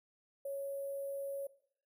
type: tone with sample-and-hold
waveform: sine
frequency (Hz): 554.4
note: C#5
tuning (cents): 0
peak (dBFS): -37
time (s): 0.45-1.47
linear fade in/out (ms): 5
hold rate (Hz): 11025
effects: noise-tail reverb RT60 0.6 s tail -17 dB re dry